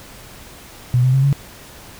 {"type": "tone with pitch steps", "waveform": "sine", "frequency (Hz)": [123.8, 128.91, 134.23, 139.77], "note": ["B2", "C3", "C3", "C#3"], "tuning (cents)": [5, -25, 45, 15], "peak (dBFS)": -11, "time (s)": [0.94, 1.328], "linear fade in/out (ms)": 0, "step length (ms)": 97, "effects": ["pink hiss -40 dBFS RMS until 1.99 s"]}